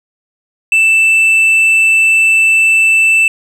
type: tone with tanh clipping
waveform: sine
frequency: 2651 Hz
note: E7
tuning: 9 cents sharp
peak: -7 dBFS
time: 0.72-3.28 s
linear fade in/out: 2 ms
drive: 4 dB
effects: none